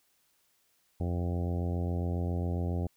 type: harmonic tone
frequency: 87.31 Hz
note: F2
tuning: in tune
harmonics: 1 / 2 / 3 / 4 / 5 / 6 / 7 / 8 / 9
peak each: -30 / -36 / -40 / -42 / -44 / -46 / -47 / -48 / -49 dBFS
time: 1-2.87 s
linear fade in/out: 5 ms
effects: white hiss -71 dBFS RMS until 2.96 s